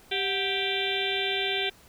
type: harmonic tone with a mistuned harmonic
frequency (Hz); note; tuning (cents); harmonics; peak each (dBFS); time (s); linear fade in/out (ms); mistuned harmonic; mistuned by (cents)
392; G4; 0; 1 / 2 / 4 / 5 / 6 / 7 / 8 / 9 / 10; -32 / -36 / -36 / -39 / -32 / -38 / -33 / -32 / -39; 0.11-1.7; 10; 2; -94
effects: pink hiss -55 dBFS RMS until 1.88 s